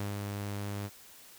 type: tone with ADSR envelope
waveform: sawtooth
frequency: 101.6 Hz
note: G#2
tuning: 38 cents flat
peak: -29 dBFS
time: 0-0.9 s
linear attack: 4 ms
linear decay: 150 ms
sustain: -2 dB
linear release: 45 ms
effects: white hiss -54 dBFS RMS until 1.38 s